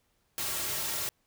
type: noise with comb filter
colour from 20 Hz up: white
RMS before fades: -33 dBFS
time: 0.38-1.09 s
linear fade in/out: 0 ms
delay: 4 ms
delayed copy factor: -0.6
effects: pink hiss -73 dBFS RMS until 1.26 s